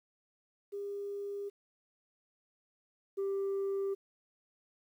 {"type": "tone pair in turn", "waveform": "sine", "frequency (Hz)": [403.2, 392.9], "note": ["G4", "G4"], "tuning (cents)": [49, 4], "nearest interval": "unison", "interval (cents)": 45, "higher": "first", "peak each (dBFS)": [-36, -29], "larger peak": "second", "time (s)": [[0.72, 1.5], [3.17, 3.95]], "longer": "neither", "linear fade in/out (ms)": 20, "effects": ["tanh soft clip ceiling -30 dBFS", "11-bit"]}